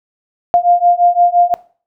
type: beating tone pair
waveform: sine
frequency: 698.5 / 704.3 Hz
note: F5 / F5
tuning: 0 / +14 cents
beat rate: 5.8 Hz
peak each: -11 dBFS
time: 0.54-1.54 s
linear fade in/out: 0 ms
effects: noise-tail reverb RT60 0.4 s tail -19 dB re dry